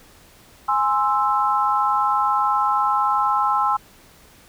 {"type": "chord", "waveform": "sine", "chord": "Ab augmented", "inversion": "none", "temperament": "equal", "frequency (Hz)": [830.6, 1046.5, 1318.5], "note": ["Ab5", "C6", "E6"], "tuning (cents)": [0, 0, 0], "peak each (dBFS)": -21, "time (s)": [0.68, 3.77], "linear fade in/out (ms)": 10, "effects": ["pink hiss -50 dBFS RMS until 4.48 s"]}